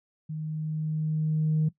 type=tone with level ramp; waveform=sine; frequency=155.56 Hz; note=D#3; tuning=in tune; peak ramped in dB=-31 to -19 dBFS; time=0.29-1.69 s; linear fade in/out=10 ms; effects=noise-tail reverb RT60 0.1 s tail -18 dB re dry + tanh soft clip ceiling -18 dBFS